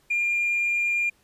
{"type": "tone with hard clipping", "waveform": "triangle", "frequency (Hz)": 2403, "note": "D7", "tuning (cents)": 39, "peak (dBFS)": -21, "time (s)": [0.1, 1.1], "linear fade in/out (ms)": 10, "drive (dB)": 2, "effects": ["pink hiss -63 dBFS RMS until 1.23 s", "resampled to 32000 Hz"]}